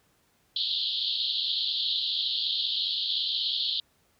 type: band-pass noise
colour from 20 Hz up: white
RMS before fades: -29 dBFS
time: 0.56-3.8 s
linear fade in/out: 2 ms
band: 3100 to 4400 Hz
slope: 96 dB/octave
effects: pink hiss -67 dBFS RMS until 4.19 s + high-pass 60 Hz 12 dB/octave